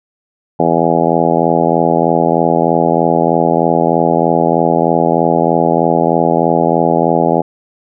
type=harmonic tone; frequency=83.2 Hz; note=E2; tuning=17 cents sharp; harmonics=2 / 3 / 4 / 5 / 6 / 7 / 8 / 9 / 10; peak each=-18 / -18 / -18 / -18 / -18 / -18 / -18 / -18 / -18 dBFS; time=0.59-7.42 s; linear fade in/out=10 ms; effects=none